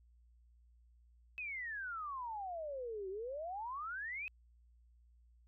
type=exponential two-way sweep; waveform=sine; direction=down then up; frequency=2584 to 370 to 2584 Hz; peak=-40 dBFS; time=1.38-4.28 s; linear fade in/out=0 ms; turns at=3.09 s; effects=added 59 Hz sine -63 dBFS peak until 5.47 s